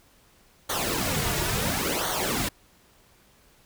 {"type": "noise with flanger", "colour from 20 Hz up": "pink", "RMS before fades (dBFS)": -27, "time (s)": [0.69, 2.49], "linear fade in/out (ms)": 10, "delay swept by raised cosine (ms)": [0.39, 3.89], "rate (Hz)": 0.72, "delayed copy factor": -0.75, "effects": ["pink hiss -59 dBFS RMS until 3.65 s"]}